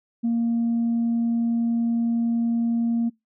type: tone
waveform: sine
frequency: 232.7 Hz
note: A#3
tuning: 3 cents flat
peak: -18 dBFS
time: 0.23-3.1 s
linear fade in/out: 20 ms
effects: noise-tail reverb RT60 0.2 s tail -26 dB re dry + tanh soft clip ceiling -17 dBFS